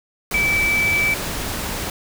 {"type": "tone in noise", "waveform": "sine", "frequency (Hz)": 2312, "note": "D7", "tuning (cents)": -28, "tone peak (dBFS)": -16, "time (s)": [0.34, 1.14], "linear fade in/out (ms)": 2, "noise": "pink", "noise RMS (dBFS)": -26, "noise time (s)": [0.31, 1.9], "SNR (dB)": 7, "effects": []}